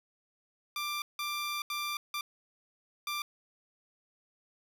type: tone bursts at uneven times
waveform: 15% pulse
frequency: 1183 Hz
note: D6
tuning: 12 cents sharp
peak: -27 dBFS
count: 5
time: 0.76-1.02 / 1.19-1.62 / 1.7-1.97 / 2.14-2.21 / 3.07-3.22 s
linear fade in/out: 2 ms
effects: none